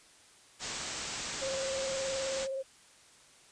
white low-pass noise, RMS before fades -39 dBFS, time 0.59-2.48 s, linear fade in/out 50 ms, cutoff 8200 Hz, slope 96 dB/octave
sine tone with vibrato, 536 Hz, C5, 42 cents sharp, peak -33 dBFS, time 1.41-2.63 s, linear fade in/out 20 ms, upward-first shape triangle, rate 19 Hz, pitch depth 32 cents each way
effects white hiss -59 dBFS RMS until 3.51 s + resampled to 22050 Hz

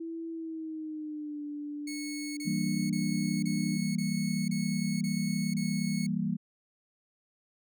sine tone with pitch glide, 329.6 to 293.6 Hz, E4 to D4, 0 to 0 cents, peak -35 dBFS, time 0-3.77 s, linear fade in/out 10 ms, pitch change -200 cents, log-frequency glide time 0.3-1.43 s
15% pulse tone bursts, 2200 Hz, C#7, 14 cents flat, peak -33 dBFS, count 8, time 1.87-6.066 s, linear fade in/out 5 ms, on 500 ms, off 28 ms
sine chord, E diminished, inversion none, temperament equal, 164.81 / 196 / 233.1 Hz, E3 / G3 / Bb3, 0 / 0 / 0 cents, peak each -33 / -31 / -33 dBFS, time 2.45-6.37 s, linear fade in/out 20 ms
effects none

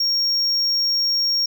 triangle tone, 5560 Hz, F8, 9 cents flat, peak -16 dBFS, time 0-1.46 s, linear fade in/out 5 ms, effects none

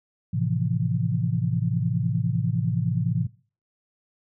sine chord, F major seventh, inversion first, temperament equal, 110 / 130.81 / 164.81 / 174.61 Hz, A2 / C3 / E3 / F3, 0 / 0 / 0 / 0 cents, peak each -26 / -26 / -27 / -30 dBFS, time 0.33-3.27 s, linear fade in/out 10 ms, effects noise-tail reverb RT60 0.4 s tail -21 dB re dry

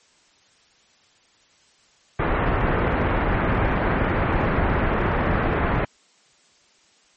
pink low-pass noise, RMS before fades -21 dBFS, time 2.19-5.85 s, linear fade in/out 5 ms, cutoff 2000 Hz, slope 24 dB/octave, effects white hiss -58 dBFS RMS until 7.16 s + MP3 32 kbps

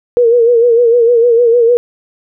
sine tone with vibrato, 471.7 Hz, A#4, 20 cents sharp, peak -5 dBFS, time 0.17-1.77 s, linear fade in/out 0 ms, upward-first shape sine, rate 6.6 Hz, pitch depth 65 cents each way, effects none

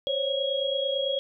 sine tone cluster, 531 / 560 / 3301 Hz, C5 / C#5 / G#7, +25 / +18 / -11 cents, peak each -29 dBFS, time 0.07-1.19 s, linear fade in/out 0 ms, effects none

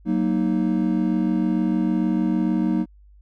triangle chord, D# minor, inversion first, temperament just, 186.68 / 233.3 / 311.1 Hz, F#3 / A#3 / D#4, +16 / +2 / 0 cents, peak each -21 dBFS, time 0.05-2.86 s, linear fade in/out 50 ms, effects added 50 Hz sine -47 dBFS peak until 3.21 s

